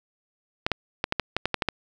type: clicks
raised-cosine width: 0.3 ms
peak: -7 dBFS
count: 10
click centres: 0.665 / 0.717 / 1.041 / 1.124 / 1.197 / 1.366 / 1.456 / 1.543 / 1.622 / 1.687 s
effects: none